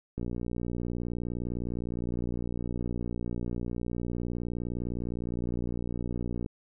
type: click train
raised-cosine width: 3 ms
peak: -21 dBFS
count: 376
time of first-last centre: 0.18-6.461 s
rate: 59.7 Hz
effects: none